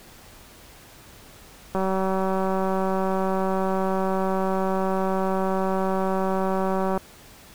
click train, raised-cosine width 1 ms, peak -12 dBFS, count 994, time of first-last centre 1.75-6.976 s, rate 190 Hz, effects pink hiss -48 dBFS RMS until 7.54 s

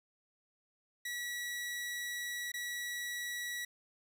sawtooth tone with dropouts, 1936 Hz, B6, 35 cents flat, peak -34 dBFS, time 1.05-3.65 s, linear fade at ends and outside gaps 5 ms, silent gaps 2.519-2.539 s, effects none

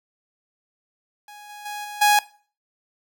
sawtooth tone with level steps, 830.6 Hz, G#5, in tune, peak -37 / -34 / -26 / -29 / -10 dBFS, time 1.28-2.19 s, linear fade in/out 2 ms, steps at 1.49 / 1.65 / 1.84 / 2.01 s, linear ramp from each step 10 ms, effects noise-tail reverb RT60 0.4 s tail -19 dB re dry

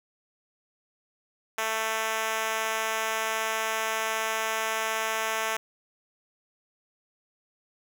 5% pulse tone with high-pass filter, 221.3 Hz, A3, 10 cents sharp, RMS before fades -29 dBFS, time 1.58-5.57 s, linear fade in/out 5 ms, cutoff 570 Hz, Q 1, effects none

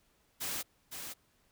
white noise with echo, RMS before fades -37 dBFS, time 0.4-0.63 s, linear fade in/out 20 ms, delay 510 ms, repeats 1, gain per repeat -6 dB, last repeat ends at 1.14 s, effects pink hiss -71 dBFS RMS until 1.51 s

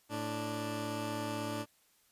15% pulse tone pair together, 110.01 / 293.7 Hz, A2 / D4, 0 / 0 cents, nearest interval octave + perfect fourth, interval 1700 cents, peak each -33 / -31 dBFS, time 0.09-1.66 s, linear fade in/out 50 ms, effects white hiss -69 dBFS RMS until 2.11 s + resampled to 32000 Hz

